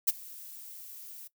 violet noise with ADSR envelope, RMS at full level -22 dBFS, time 0.07-1.28 s, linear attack 15 ms, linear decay 27 ms, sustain -24 dB, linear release 12 ms, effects noise-tail reverb RT60 0.1 s tail -18 dB re dry

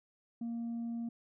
sine tone with tanh clipping, 233.1 Hz, A#3, in tune, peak -36 dBFS, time 0.41-1.09 s, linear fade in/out 5 ms, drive 1 dB, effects none

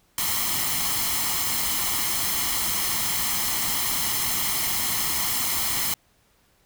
white noise with comb filter, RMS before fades -25 dBFS, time 0.18-5.94 s, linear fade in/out 2 ms, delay 0.96 ms, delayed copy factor +0.6, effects pink hiss -63 dBFS RMS until 6.65 s

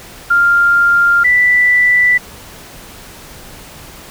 sine tone pair in turn, 1396.9 / 1975.5 Hz, F6 / B6, 0 / 0 cents, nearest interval tritone, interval 600 cents, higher second, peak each -7 / -7 dBFS, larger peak neither, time 0.3-1.24 / 1.24-2.18 s, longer neither, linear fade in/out 10 ms, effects pink hiss -35 dBFS RMS until 4.1 s

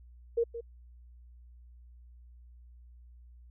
sine tone with echo, 466.2 Hz, A#4, in tune, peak -24 dBFS, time 0.37-0.44 s, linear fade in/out 10 ms, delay 170 ms, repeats 1, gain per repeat -12 dB, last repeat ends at 0.61 s, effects added 60 Hz sine -51 dBFS peak until 3.5 s

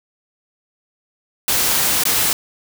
white noise with dropouts, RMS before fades -17 dBFS, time 1.48-2.33 s, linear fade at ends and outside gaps 1 ms, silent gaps 2.036-2.053 s, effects none

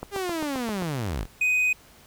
click train, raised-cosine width 1 ms, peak -18 dBFS, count 7, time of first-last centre 0.03-0.823 s, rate 7.57 Hz
sawtooth linear sweep, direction down, 408.8 to 32.7 Hz, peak -23 dBFS, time 0.11-1.27 s, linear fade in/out 50 ms
triangle tone, 2500 Hz, D#7, 8 cents sharp, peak -18 dBFS, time 1.41-1.73 s, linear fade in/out 5 ms
effects pink hiss -53 dBFS RMS until 2.06 s

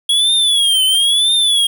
square tone with vibrato, 3328 Hz, G#7, 3 cents sharp, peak -11 dBFS, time 0.09-1.67 s, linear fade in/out 5 ms, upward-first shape triangle, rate 1 Hz, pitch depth 160 cents each way, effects 7-bit

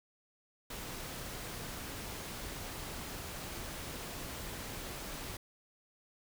pink noise, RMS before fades -43 dBFS, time 0.7-5.37 s, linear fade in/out 5 ms, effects none

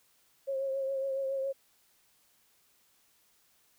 sine tone with vibrato, 540 Hz, C#5, 45 cents flat, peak -30 dBFS, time 0.47-1.53 s, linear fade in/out 20 ms, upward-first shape triangle, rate 7.2 Hz, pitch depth 36 cents each way, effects white hiss -68 dBFS RMS until 3.78 s

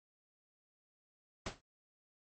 pink noise with exponential decay, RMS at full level -35 dBFS, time 1.46-1.61 s, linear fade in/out 5 ms, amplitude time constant 32 ms, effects low-pass 7000 Hz 12 dB/octave + MP3 32 kbps

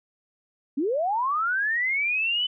sine linear sweep, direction up, 252.4 to 3035 Hz, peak -22 dBFS, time 0.77-2.47 s, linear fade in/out 10 ms, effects none

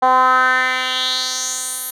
10% pulse tone with band-pass filter sweep, 256.4 Hz, C4, 35 cents flat, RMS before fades -17 dBFS, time 0.02-1.91 s, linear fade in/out 10 ms, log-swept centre 820 to 12000 Hz, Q 3.4, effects none

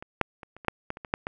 clicks, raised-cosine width 0.5 ms, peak -24 / -6 / -27 / -30 / -28 / -7 / -16 / -25 / -23 / -9 / -16 dBFS, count 11, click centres 0.025 / 0.213 / 0.432 / 0.566 / 0.648 / 0.683 / 0.904 / 0.971 / 1.048 / 1.139 / 1.269 s, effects none

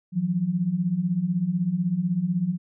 sine beating tone pair, 165.3 / 181.3 Hz, E3 / F#3, +5 / -35 cents, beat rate 16 Hz, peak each -27 / -23 dBFS, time 0.12-2.58 s, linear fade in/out 50 ms, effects none

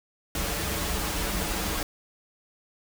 pink noise with comb filter, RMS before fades -29 dBFS, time 0.35-1.83 s, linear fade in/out 2 ms, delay 7.8 ms, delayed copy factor -0.7, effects none

